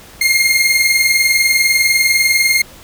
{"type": "tone pair together", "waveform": "sawtooth", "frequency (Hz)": [2118, 2138], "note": ["C7", "C7"], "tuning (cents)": [21, 37], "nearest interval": "unison", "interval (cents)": 16, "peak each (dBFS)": -10, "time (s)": [0.21, 2.62], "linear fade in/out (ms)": 5, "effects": ["pink hiss -39 dBFS RMS until 2.83 s"]}